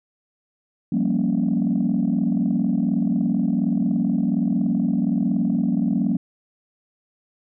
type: chord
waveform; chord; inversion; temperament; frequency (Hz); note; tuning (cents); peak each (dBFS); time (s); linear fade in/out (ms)
sine; G half-diminished seventh; third; equal; 174.61 / 196 / 233.1 / 277.2; F3 / G3 / Bb3 / Db4; 0 / 0 / 0 / 0; -24 / -22 / -21 / -24; 0.92-6.17; 5
effects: tanh soft clip ceiling -12 dBFS